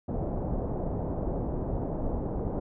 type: low-pass noise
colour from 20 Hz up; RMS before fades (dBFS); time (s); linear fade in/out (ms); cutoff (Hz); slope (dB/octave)
pink; -31; 0.08-2.6; 10; 730; 24
effects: none